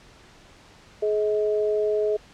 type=tone pair together; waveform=sine; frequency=423.3 / 635.1 Hz; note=G#4 / D#5; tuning=+33 / +35 cents; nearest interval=perfect fifth; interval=702 cents; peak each=-21 / -27 dBFS; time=1.02-2.17 s; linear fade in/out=10 ms; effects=pink hiss -51 dBFS RMS until 2.33 s + low-pass 6000 Hz 12 dB/octave